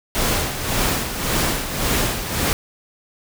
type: noise with tremolo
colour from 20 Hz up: pink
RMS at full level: -19 dBFS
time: 0.15-2.53 s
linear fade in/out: 0 ms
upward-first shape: sine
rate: 1.8 Hz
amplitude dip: 60%
effects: none